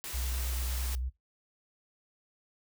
white noise, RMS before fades -40 dBFS, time 0.04-0.95 s, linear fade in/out 0 ms
sine tone with vibrato, 62.8 Hz, B1, 30 cents sharp, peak -31 dBFS, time 0.13-1.1 s, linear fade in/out 20 ms, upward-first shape sine, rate 9 Hz, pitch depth 44 cents each way
effects noise-tail reverb RT60 0.2 s tail -21 dB re dry

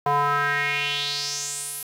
square tone with band-pass filter sweep, 144 Hz, D3, 34 cents flat, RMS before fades -25 dBFS, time 0.06-1.83 s, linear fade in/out 2 ms, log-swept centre 860 to 12000 Hz, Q 4, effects 8-bit

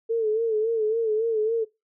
sine tone with vibrato, 443.6 Hz, A4, 14 cents sharp, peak -20 dBFS, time 0.09-1.65 s, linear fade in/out 20 ms, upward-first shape sine, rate 3.6 Hz, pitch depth 71 cents each way, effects noise-tail reverb RT60 0.2 s tail -19 dB re dry

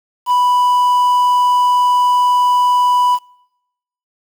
triangle tone with quantisation, 987.8 Hz, B5, in tune, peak -8 dBFS, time 0.26-3.19 s, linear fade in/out 50 ms, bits 6, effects noise-tail reverb RT60 0.9 s tail -26 dB re dry

